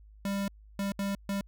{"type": "tone bursts at uneven times", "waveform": "square", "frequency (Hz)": 198.4, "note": "G3", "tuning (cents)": 21, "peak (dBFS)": -30, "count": 4, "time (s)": [[0.25, 0.48], [0.79, 0.92], [0.99, 1.15], [1.29, 1.41]], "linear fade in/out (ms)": 2, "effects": ["added 52 Hz sine -51 dBFS peak until 1.47 s"]}